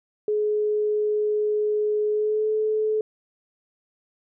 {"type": "tone with pitch glide", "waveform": "sine", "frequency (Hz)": [422.3, 431.7], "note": ["G#4", "A4"], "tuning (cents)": [29, -33], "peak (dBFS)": -20, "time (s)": [0.28, 3.01], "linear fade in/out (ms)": 2, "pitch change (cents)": 38, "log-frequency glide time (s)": [2.1, 2.48], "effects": []}